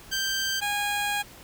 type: tone pair in turn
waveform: 15% pulse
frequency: 1568 / 819.9 Hz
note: G6 / G#5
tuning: 0 / -22 cents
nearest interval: major seventh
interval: 1122 cents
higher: first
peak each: -19 dBFS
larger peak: neither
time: 0.11-0.61 / 0.61-1.23 s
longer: second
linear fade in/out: 20 ms
effects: pink hiss -48 dBFS RMS until 1.43 s